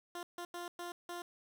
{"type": "tone bursts at uneven times", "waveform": "15% pulse", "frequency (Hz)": 349.2, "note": "F4", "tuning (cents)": 0, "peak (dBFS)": -35, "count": 5, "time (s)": [[0.15, 0.23], [0.38, 0.45], [0.54, 0.68], [0.79, 0.92], [1.09, 1.22]], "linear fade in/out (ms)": 2, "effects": []}